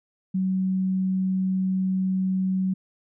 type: tone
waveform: sine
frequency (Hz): 188.1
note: F#3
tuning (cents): +29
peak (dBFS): -21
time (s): 0.34-2.74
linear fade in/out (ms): 10
effects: none